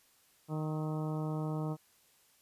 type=harmonic tone with a mistuned harmonic; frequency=154.8 Hz; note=D#3; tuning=9 cents flat; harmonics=1 / 2 / 3 / 4 / 5 / 6 / 7 / 8; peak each=-34 / -40 / -44 / -46 / -48 / -50 / -51 / -52 dBFS; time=0.48-1.77 s; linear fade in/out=50 ms; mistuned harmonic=8; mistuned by=+41 cents; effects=white hiss -67 dBFS RMS until 2.41 s + resampled to 32000 Hz